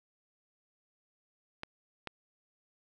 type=clicks; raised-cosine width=0.3 ms; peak=-22 dBFS; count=2; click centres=1.634 / 2.073 s; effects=none